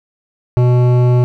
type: tone with hard clipping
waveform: sine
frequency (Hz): 123.47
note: B2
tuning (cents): 0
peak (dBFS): -10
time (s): 0.57-1.24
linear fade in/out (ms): 0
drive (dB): 13
effects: none